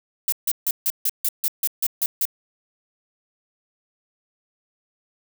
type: noise bursts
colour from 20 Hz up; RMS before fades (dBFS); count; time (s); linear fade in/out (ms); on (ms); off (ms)
violet; -21; 11; 0.28-2.253; 2; 43; 150
effects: none